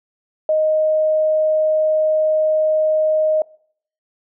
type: tone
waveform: sine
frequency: 622.3 Hz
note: D#5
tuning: in tune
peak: -13 dBFS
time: 0.49-3.42 s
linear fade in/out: 2 ms
effects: noise-tail reverb RT60 0.6 s tail -24 dB re dry